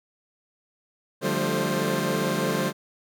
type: tone cluster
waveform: 20% pulse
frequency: 147.8 / 177.6 / 195.5 / 220.1 / 527 Hz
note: D3 / F3 / G3 / A3 / C5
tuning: +11 / +29 / -4 / +1 / +12 cents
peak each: -25 dBFS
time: 1.21-2.73 s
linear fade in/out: 50 ms
effects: none